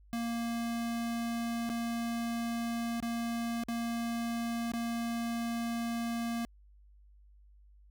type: tone with dropouts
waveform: square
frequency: 233.1 Hz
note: A#3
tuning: in tune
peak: -33 dBFS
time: 0.13-6.45 s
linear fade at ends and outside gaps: 0 ms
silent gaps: 1.692-1.699 / 3.002-3.026 / 3.636-3.685 / 4.718-4.736 s
effects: added 50 Hz sine -56 dBFS peak until 7.9 s